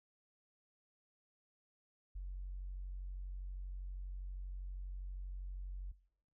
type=tone; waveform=sine; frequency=46.25 Hz; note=F#1; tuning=in tune; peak=-40 dBFS; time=2.15-5.92 s; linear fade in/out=10 ms; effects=noise-tail reverb RT60 0.7 s tail -21 dB re dry + tanh soft clip ceiling -37 dBFS